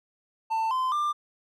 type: tone with pitch steps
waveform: triangle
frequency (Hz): 892 / 1030.6 / 1190.7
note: A5 / C6 / D6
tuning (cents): +23 / -27 / +23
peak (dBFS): -22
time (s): 0.5-1.13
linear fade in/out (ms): 20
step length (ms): 210
effects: none